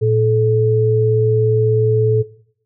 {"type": "tone pair together", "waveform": "sine", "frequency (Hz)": [114.6, 432.7], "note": ["A#2", "A4"], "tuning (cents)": [-29, -29], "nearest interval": "octave + major seventh", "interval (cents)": 2300, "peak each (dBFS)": -15, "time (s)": [0.01, 2.23], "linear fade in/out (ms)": 20, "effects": ["noise-tail reverb RT60 0.6 s tail -17 dB re dry"]}